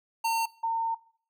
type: tone pair in turn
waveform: square / sine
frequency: 910 / 910 Hz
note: A#5 / A#5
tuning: -42 / -42 cents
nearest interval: unison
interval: 0 cents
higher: neither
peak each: -25 dBFS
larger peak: neither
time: 0.24-0.46 / 0.63-0.95 s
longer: second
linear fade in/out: 10 ms
effects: noise-tail reverb RT60 0.5 s tail -21 dB re dry